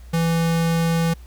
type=tone; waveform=square; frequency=166 Hz; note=E3; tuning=12 cents sharp; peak=-18 dBFS; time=0.13-1.14 s; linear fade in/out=10 ms; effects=added 60 Hz sine -38 dBFS peak until 1.26 s + pink hiss -54 dBFS RMS until 1.26 s